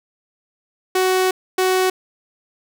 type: tone bursts at uneven times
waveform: sawtooth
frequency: 372.7 Hz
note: F#4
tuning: 13 cents sharp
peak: -11 dBFS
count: 2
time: 0.95-1.31 / 1.58-1.9 s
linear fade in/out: 5 ms
effects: none